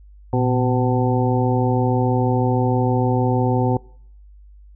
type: harmonic tone with a mistuned harmonic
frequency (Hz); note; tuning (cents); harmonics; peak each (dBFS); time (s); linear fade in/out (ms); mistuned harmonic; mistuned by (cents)
126.3; B2; +39; 1 / 2 / 3 / 4 / 6 / 7; -19 / -22 / -24 / -25 / -27 / -27; 0.33-3.77; 2; 1; -100
effects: noise-tail reverb RT60 0.6 s tail -23 dB re dry + added 50 Hz sine -42 dBFS peak until 4.75 s